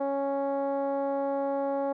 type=tone with low-pass filter; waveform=10% pulse; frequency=277.2 Hz; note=C#4; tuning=in tune; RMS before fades=-29 dBFS; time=0-1.93 s; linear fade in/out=10 ms; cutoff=660 Hz; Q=2.6; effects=none